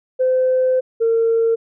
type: tone pair in turn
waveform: sine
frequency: 514 / 456.2 Hz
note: C5 / A#4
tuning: -31 / -37 cents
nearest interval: major second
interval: 206 cents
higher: first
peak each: -12 dBFS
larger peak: neither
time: 0.19-0.81 / 1-1.56 s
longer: first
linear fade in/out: 20 ms
effects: tanh soft clip ceiling -9 dBFS